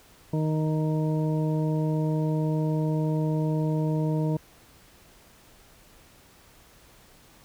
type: harmonic tone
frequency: 155.56 Hz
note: D#3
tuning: in tune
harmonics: 1 / 2 / 3 / 4 / 6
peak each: -24 / -30 / -34 / -36 / -40 dBFS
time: 0.33-4.37 s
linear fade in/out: 5 ms
effects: pink hiss -55 dBFS RMS until 7.44 s